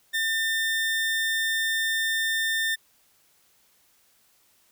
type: tone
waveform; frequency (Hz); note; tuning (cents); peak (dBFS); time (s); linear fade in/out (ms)
30% pulse; 1800; A6; +39; -21; 0.13-2.76; 20
effects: white hiss -63 dBFS RMS until 4.71 s